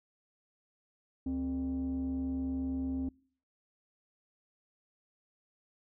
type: tone pair together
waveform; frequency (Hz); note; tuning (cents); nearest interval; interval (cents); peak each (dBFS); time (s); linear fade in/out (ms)
sine; 71.57 / 263.6; D2 / C4; -44 / +13; octave + major seventh; 2257; -37 / -30; 1.26-3.09; 5
effects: noise-tail reverb RT60 0.5 s tail -25 dB re dry + tanh soft clip ceiling -29 dBFS